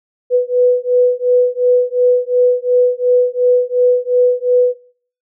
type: beating tone pair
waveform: sine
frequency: 493.9 / 496.7 Hz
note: B4 / B4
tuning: 0 / +10 cents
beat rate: 2.8 Hz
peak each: -12 dBFS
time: 0.3-4.76 s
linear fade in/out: 50 ms
effects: noise-tail reverb RT60 0.5 s tail -19 dB re dry